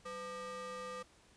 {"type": "ring-modulated tone", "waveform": "square", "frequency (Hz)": 349.2, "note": "F4", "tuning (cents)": 0, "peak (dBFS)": -40, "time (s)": [0.05, 1.03], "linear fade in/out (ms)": 10, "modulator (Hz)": 855, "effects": ["pink hiss -65 dBFS RMS until 1.36 s", "resampled to 22050 Hz"]}